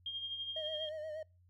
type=tone with tremolo; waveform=sine; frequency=3219 Hz; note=G7; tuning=45 cents sharp; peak=-36 dBFS; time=0.06-0.89 s; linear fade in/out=2 ms; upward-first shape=sine; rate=12 Hz; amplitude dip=50%
type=tone with vibrato; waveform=triangle; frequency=620 Hz; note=D#5; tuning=6 cents flat; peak=-38 dBFS; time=0.56-1.23 s; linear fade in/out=5 ms; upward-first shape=sine; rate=8.4 Hz; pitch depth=51 cents each way
effects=noise-tail reverb RT60 0.3 s tail -26 dB re dry + added 89 Hz sine -63 dBFS peak until 1.49 s